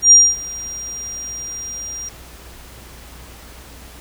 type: tone with ADSR envelope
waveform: sine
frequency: 5700 Hz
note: F8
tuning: 34 cents sharp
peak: -3 dBFS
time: 0.02-2.09 s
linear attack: 95 ms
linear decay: 240 ms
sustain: -23 dB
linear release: 4 ms
effects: added 60 Hz sine -41 dBFS peak until 4 s + pink hiss -41 dBFS RMS until 4 s